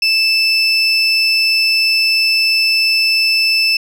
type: tone pair together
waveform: sine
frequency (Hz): 2637 / 5274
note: E7 / E8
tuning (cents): 0 / 0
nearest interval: octave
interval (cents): 1200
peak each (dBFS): -11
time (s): 0.02-3.77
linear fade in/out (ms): 5
effects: tanh soft clip ceiling -8 dBFS